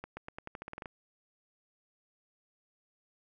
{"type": "accelerating click train", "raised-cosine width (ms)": 0.5, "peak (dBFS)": -26, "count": 12, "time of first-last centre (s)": [0.04, 0.858], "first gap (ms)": 130, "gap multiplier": 0.88, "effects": []}